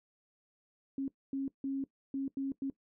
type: tone bursts at uneven times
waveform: sine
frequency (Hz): 272.1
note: C#4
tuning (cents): -32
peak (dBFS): -32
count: 6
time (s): 0.98-1.08 / 1.33-1.48 / 1.64-1.84 / 2.14-2.28 / 2.37-2.52 / 2.62-2.7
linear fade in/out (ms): 2
effects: noise-tail reverb RT60 0.1 s tail -18 dB re dry